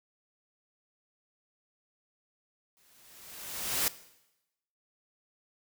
white noise with exponential growth, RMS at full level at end -27 dBFS, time 2.77-3.88 s, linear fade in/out 0 ms, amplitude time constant 240 ms, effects noise-tail reverb RT60 0.9 s tail -17 dB re dry

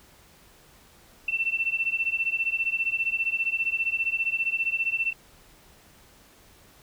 sine beating tone pair, 2680 / 2695 Hz, E7 / E7, +28 / +38 cents, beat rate 15 Hz, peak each -27 dBFS, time 1.28-5.13 s, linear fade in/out 5 ms, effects pink hiss -55 dBFS RMS until 6.82 s

